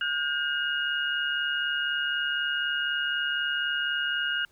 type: tone cluster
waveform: sine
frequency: 1438 / 1582 / 2861 Hz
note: F#6 / G6 / F7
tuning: -50 / +15 / +41 cents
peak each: -30 dBFS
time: 0.01-4.45 s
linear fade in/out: 2 ms
effects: pink hiss -64 dBFS RMS until 4.51 s